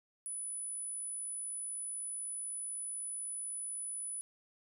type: tone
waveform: sine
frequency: 9956 Hz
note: D#9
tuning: in tune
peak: -38 dBFS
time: 0.26-4.21 s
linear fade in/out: 0 ms
effects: none